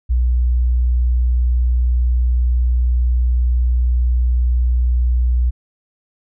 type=tone; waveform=sine; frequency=61 Hz; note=B1; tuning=21 cents flat; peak=-12 dBFS; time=0.09-5.51 s; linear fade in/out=20 ms; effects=none